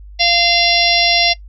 harmonic tone, 691 Hz, F5, 19 cents flat, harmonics 1 / 3 / 4 / 5 / 6 / 7 / 8, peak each -18 / -18 / -18 / -18 / -18 / -18 / -18 dBFS, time 0.19-1.34 s, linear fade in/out 20 ms, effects noise-tail reverb RT60 0.1 s tail -20 dB re dry + added 50 Hz sine -33 dBFS peak until 1.48 s

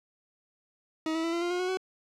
40% pulse tone with pitch steps, 317.4 / 325 / 332.8 / 340.8 / 348.9 / 357.3 / 365.9 / 374.6 Hz, D#4 / E4 / E4 / F4 / F4 / F4 / F#4 / F#4, +35 / -24 / +17 / -42 / -2 / +40 / -19 / +21 cents, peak -27 dBFS, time 1.06-1.772 s, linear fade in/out 2 ms, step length 89 ms, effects low-pass 6000 Hz 12 dB/octave + 10-bit

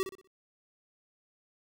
square tone with echo, 382 Hz, G4, 45 cents flat, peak -28 dBFS, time 0-0.03 s, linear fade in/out 0 ms, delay 61 ms, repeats 4, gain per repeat -9 dB, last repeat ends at 0.274 s, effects none

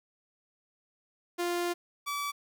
sawtooth tone pair in turn, 349.2 / 1150.4 Hz, F4 / D6, 0 / -36 cents, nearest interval octave + major sixth, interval 2064 cents, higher second, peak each -25 / -28 dBFS, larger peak first, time 1.38-1.74 / 2.06-2.32 s, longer first, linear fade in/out 20 ms, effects 11-bit

